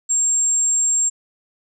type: tone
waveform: sine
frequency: 7459 Hz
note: A#8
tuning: in tune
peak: -15 dBFS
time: 0.09-1.1 s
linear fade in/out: 20 ms
effects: none